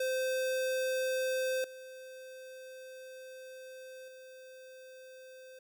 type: tone with level steps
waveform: square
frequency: 518 Hz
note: C5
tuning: 17 cents flat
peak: -31 / -47 / -50 dBFS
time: 0-5.59 s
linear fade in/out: 5 ms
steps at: 1.64 / 4.08 s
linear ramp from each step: 2 ms
effects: 12-bit